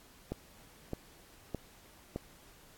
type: click train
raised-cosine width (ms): 2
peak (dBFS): -22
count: 4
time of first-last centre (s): 0.32-2.16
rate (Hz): 1.63
effects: pink hiss -59 dBFS RMS until 2.77 s + AAC 64 kbps